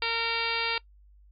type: harmonic tone with a mistuned harmonic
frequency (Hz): 460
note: A#4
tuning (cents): -23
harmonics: 1 / 2 / 3 / 4 / 5 / 6 / 7 / 8 / 9 / 10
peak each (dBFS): -37 / -35 / -35 / -38 / -33 / -33 / -38 / -36 / -38 / -36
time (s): 0.02-0.78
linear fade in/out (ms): 2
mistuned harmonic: 10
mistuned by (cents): +23
effects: noise-tail reverb RT60 0.1 s tail -22 dB re dry + added 50 Hz sine -53 dBFS peak until 1.31 s